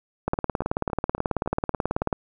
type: two click trains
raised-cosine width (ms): 1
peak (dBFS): -9 / -24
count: 35 / 7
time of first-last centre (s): 0.28-2.128 / 0.34-2.021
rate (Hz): 18.4 / 3.57
effects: none

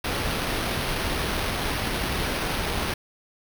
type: noise with sample-and-hold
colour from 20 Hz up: pink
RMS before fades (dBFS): -27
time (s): 0.04-2.94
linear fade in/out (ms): 5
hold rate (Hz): 7350
effects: none

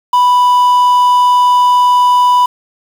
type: tone with quantisation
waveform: triangle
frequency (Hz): 987.8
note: B5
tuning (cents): 0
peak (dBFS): -4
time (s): 0.13-2.46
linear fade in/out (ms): 5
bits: 5
effects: none

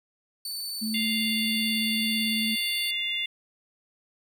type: tone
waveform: sawtooth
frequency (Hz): 4511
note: C#8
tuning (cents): +29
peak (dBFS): -29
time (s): 0.45-2.91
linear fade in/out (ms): 2
type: tone with vibrato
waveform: sine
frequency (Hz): 220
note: A3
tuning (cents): 0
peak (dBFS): -28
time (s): 0.81-2.56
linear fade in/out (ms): 20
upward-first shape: triangle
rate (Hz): 18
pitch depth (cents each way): 23
type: harmonic tone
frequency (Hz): 698.5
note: F5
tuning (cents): 0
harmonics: 3 / 4 / 5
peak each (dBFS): -32 / -31 / -30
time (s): 0.94-3.26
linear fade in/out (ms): 5
effects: 9-bit

